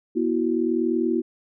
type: chord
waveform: sine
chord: B suspended fourth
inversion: none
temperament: equal with one note detuned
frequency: 241.3 / 329.6 / 370 Hz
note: B3 / E4 / F#4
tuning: -40 / 0 / 0 cents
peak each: -25 / -23 / -25 dBFS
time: 0.15-1.22 s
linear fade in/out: 20 ms
effects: none